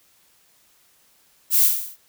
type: noise with echo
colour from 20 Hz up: violet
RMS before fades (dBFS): -17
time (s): 1.5-1.7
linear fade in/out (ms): 50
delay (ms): 45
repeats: 6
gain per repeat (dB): -4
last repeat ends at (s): 1.97
effects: white hiss -59 dBFS RMS until 2.08 s